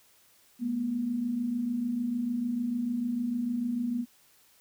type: tone pair together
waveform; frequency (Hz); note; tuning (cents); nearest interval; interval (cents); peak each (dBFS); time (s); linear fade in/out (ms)
sine; 215.2 / 241.9; A3 / B3; -38 / -36; major second; 202; -36 / -28; 0.59-4.06; 50
effects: white hiss -62 dBFS RMS until 4.6 s